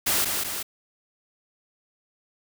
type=noise with echo; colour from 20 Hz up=white; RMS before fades=-23 dBFS; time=0.06-0.25 s; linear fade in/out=10 ms; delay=190 ms; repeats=2; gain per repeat=-4 dB; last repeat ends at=0.63 s; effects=none